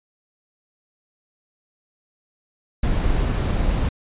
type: noise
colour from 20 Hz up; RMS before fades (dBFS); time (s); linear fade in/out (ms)
brown; -20; 2.83-3.89; 5
effects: resampled to 8000 Hz